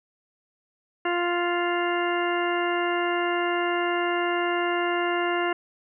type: harmonic tone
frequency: 349.2 Hz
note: F4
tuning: in tune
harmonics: 1 / 2 / 3 / 4 / 5 / 6 / 8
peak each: -26 / -29 / -31 / -32 / -33 / -34 / -35 dBFS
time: 1.05-5.53 s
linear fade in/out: 5 ms
effects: none